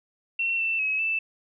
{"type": "tone with pitch steps", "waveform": "sine", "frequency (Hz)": [2714, 2675, 2561, 2645], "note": ["E7", "E7", "D#7", "E7"], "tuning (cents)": [50, 25, 49, 5], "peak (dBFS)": -23, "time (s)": [0.39, 1.19], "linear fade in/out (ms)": 5, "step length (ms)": 200, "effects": []}